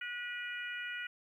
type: harmonic tone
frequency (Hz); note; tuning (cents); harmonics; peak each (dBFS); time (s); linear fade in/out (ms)
485.4; B4; -30; 3 / 4 / 5 / 6; -41 / -43 / -45 / -47; 0.01-1.07; 5
effects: 12-bit